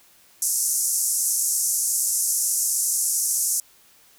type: band-pass noise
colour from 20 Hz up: white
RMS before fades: -23 dBFS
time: 0.42-3.6 s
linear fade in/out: 2 ms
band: 5800 to 12000 Hz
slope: 48 dB/octave
effects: white hiss -55 dBFS RMS until 4.18 s